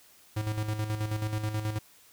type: tone with tremolo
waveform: square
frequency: 107.2 Hz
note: A2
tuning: 45 cents flat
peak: -28 dBFS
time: 0.36-1.79 s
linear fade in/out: 10 ms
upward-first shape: square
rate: 9.3 Hz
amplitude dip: 55%
effects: white hiss -58 dBFS RMS until 2.12 s